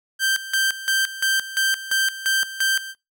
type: tone with tremolo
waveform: sawtooth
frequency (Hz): 1568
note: G6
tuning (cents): 0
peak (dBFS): -14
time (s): 0.19-2.95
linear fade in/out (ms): 50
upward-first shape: square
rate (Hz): 2.9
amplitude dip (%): 80
effects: noise-tail reverb RT60 0.2 s tail -20 dB re dry